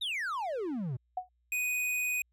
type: exponential sweep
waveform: triangle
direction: down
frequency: 3868 to 114.3 Hz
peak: -30 dBFS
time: 0.01-0.97 s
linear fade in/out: 10 ms
type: tone with exponential decay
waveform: sine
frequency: 734 Hz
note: F#5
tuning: 14 cents flat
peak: -27 dBFS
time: 1.17-1.29 s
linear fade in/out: 5 ms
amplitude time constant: 24 ms
type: tone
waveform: square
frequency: 2489 Hz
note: D#7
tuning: in tune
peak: -30 dBFS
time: 1.52-2.22 s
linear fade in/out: 2 ms
effects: added 60 Hz sine -70 dBFS peak until 2.32 s